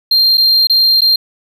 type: tone with dropouts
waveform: triangle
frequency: 4186 Hz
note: C8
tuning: in tune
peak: -6 dBFS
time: 0.11-1.16 s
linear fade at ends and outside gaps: 5 ms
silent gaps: 0.373-0.378 / 0.671-0.697 / 1.008-1.017 s
effects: none